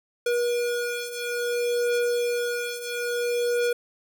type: beating tone pair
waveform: square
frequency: 480.4 / 480.99 Hz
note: B4 / B4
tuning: -48 / -46 cents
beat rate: 0.59 Hz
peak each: -30 / -26 dBFS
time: 0.26-3.73 s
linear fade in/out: 5 ms
effects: none